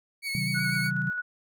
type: tone with vibrato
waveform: 30% pulse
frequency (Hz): 2217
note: C#7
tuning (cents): 0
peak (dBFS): -27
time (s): 0.22-0.91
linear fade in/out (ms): 50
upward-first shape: sine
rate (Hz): 8.1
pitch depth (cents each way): 27
type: chord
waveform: sine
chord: C diminished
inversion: none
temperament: just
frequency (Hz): 130.81 / 156.98 / 188.37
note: C3 / Eb3 / Gb3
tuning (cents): 0 / +16 / +31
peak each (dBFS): -32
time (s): 0.35-1.1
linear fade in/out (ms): 0
type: tone with tremolo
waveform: sine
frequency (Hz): 1468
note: F#6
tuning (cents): -14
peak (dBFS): -27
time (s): 0.54-1.22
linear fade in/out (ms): 20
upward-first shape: square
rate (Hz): 9.4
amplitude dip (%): 30
effects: none